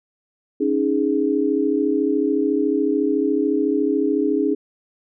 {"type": "chord", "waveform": "sine", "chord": "C# suspended second", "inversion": "none", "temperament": "equal", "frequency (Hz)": [277.2, 311.1, 415.3], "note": ["C#4", "D#4", "G#4"], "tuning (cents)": [0, 0, 0], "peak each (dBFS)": -21, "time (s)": [0.6, 4.55], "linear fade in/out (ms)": 10, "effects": []}